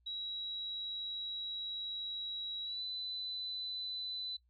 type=tone with pitch glide; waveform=sine; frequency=3873 to 4003 Hz; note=B7 to B7; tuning=-35 to +23 cents; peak=-38 dBFS; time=0.06-4.37 s; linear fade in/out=10 ms; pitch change=+58 cents; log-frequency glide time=2.63-2.83 s; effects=noise-tail reverb RT60 0.1 s tail -22 dB re dry + added 60 Hz sine -69 dBFS peak until 4.49 s